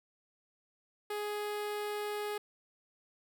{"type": "tone with notch filter", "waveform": "sawtooth", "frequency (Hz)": 416.8, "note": "G#4", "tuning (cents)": 6, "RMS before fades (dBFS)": -37, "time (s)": [1.1, 2.38], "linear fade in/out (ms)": 5, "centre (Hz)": 6400, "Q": 1.9, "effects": []}